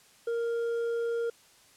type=tone with hard clipping; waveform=sine; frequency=466.2 Hz; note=A#4; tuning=in tune; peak=-29 dBFS; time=0.27-1.3 s; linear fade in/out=5 ms; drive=4 dB; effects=white hiss -59 dBFS RMS until 1.76 s + low-pass 10000 Hz 12 dB/octave